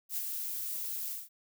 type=noise with ADSR envelope; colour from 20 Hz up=violet; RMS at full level=-33 dBFS; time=0.09-1.29 s; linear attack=78 ms; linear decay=35 ms; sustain=-4 dB; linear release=180 ms; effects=none